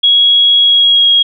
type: tone with pitch glide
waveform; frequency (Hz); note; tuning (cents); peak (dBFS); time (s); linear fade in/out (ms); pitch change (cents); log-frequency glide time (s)
sine; 3322 to 3286; G#7 to G#7; 0 to -19; -5; 0.03-1.23; 10; -19; 0.59-1.09
effects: none